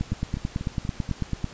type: two click trains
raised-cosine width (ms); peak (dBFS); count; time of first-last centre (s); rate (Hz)
5; -19 / -13; 5 / 14; 0.13-1.092 / 0.01-1.443; 4.16 / 9.07
effects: pink hiss -45 dBFS RMS until 1.53 s + resampled to 16000 Hz